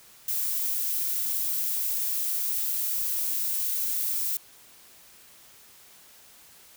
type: noise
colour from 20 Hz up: violet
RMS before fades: -28 dBFS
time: 0.28-4.37 s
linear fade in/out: 2 ms
effects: white hiss -53 dBFS RMS until 6.76 s